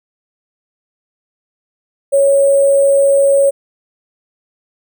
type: tone with sample-and-hold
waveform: sine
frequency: 554.4 Hz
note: C#5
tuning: in tune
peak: -7 dBFS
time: 2.12-3.51 s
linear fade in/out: 20 ms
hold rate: 8820 Hz
effects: none